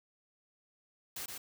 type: noise with echo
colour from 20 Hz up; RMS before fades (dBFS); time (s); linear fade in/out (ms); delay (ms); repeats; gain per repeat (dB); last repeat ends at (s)
white; -41; 1.16-1.26; 5; 120; 1; -3; 1.38
effects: none